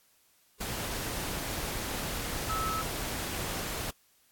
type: tone in noise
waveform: sine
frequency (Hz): 1300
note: E6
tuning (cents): -24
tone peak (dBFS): -31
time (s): 2.49-2.82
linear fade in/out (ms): 10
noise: pink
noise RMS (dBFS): -35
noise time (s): 0.6-3.91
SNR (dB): +1
effects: white hiss -66 dBFS RMS until 4.31 s + AAC 64 kbps